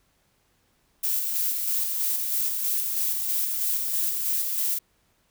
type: noise with tremolo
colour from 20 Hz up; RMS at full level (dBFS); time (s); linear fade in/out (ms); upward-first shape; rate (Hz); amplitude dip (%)
violet; -25; 1.03-4.79; 10; square; 3.1; 30
effects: pink hiss -67 dBFS RMS until 5.3 s